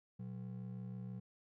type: ring-modulated tone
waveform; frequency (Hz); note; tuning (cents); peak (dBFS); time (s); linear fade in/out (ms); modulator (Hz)
triangle; 152.6; D#3; -33; -38; 0.19-1.2; 10; 33.1
effects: none